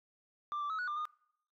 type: tone with pitch steps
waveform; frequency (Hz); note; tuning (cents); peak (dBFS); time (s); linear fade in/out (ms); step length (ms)
sine; 1183 / 1168 / 1287 / 1467 / 1192 / 1223; D6 / D6 / E6 / F#6 / D6 / D#6; +12 / -10 / -42 / -15 / +25 / -30; -32; 0.52-1.054; 0; 89
effects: noise-tail reverb RT60 0.7 s tail -25 dB re dry + tanh soft clip ceiling -33 dBFS